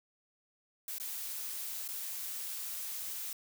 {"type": "noise with dropouts", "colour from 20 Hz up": "blue", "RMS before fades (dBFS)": -40, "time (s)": [0.88, 3.33], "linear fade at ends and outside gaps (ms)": 2, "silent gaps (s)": [[0.984, 0.999], [1.879, 1.887]], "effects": []}